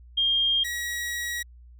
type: tone pair in turn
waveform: sine / sawtooth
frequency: 3215 / 1911.7 Hz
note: G7 / A#6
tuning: +43 / +43 cents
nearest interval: major sixth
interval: 900 cents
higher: first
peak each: -20 / -25 dBFS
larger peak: first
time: 0.17-0.64 / 0.64-1.43 s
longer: second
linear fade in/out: 10 ms
effects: added 60 Hz sine -46 dBFS peak until 1.79 s